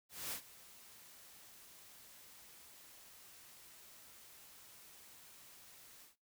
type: noise with ADSR envelope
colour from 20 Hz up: white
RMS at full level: -41 dBFS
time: 0.09-6.16 s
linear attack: 230 ms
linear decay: 87 ms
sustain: -18 dB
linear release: 130 ms
effects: noise-tail reverb RT60 0.2 s tail -18 dB re dry